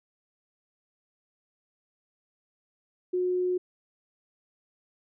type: tone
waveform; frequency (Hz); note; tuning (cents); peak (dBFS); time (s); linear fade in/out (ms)
sine; 362.9; F#4; -34; -24; 3.13-3.58; 10
effects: none